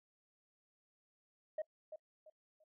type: tone with echo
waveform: sine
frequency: 622.3 Hz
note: D#5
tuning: in tune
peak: -34 dBFS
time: 1.58-1.62 s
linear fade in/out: 5 ms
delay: 340 ms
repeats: 3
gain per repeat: -11 dB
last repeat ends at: 2.64 s
effects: noise-tail reverb RT60 0.1 s tail -25 dB re dry + tanh soft clip ceiling -34 dBFS